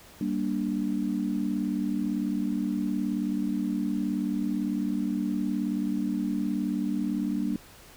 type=chord; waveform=sine; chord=G minor; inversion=none; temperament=just; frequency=196 / 235.2 / 294 Hz; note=G3 / Bb3 / D4; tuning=0 / +16 / +2 cents; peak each=-30 dBFS; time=0.21-7.56 s; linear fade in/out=2 ms; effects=pink hiss -51 dBFS RMS until 7.96 s